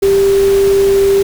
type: tone in noise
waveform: sine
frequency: 393.6 Hz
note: G4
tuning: 7 cents sharp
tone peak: -7 dBFS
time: 0.02-1.23 s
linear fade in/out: 10 ms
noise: pink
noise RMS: -24 dBFS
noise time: 0.02-1.23 s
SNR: +14 dB
effects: none